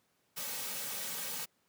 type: noise with comb filter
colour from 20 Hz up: white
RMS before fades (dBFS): -39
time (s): 0.36-1.46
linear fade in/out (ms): 20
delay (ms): 2.9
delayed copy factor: -0.75
effects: pink hiss -74 dBFS RMS until 1.68 s + high-pass 150 Hz 12 dB/octave